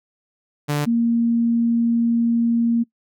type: tone pair in turn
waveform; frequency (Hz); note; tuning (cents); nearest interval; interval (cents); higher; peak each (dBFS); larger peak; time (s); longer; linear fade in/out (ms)
sawtooth / sine; 146.83 / 233.1; D3 / A#3; 0 / 0; minor sixth; 800; second; -15; neither; 0.68-0.86 / 0.86-2.84; second; 20
effects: noise-tail reverb RT60 0.1 s tail -22 dB re dry